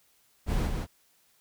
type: noise with echo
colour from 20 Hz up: brown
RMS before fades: -27 dBFS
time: 0.46-0.7 s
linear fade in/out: 50 ms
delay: 170 ms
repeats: 1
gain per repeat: -4 dB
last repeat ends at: 0.87 s
effects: white hiss -66 dBFS RMS until 1.4 s